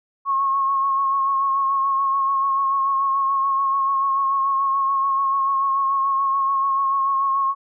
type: tone with vibrato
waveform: sine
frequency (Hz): 1090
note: C#6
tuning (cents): -29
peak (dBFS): -17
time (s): 0.25-7.55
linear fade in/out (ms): 50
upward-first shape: sine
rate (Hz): 6.9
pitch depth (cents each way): 27
effects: none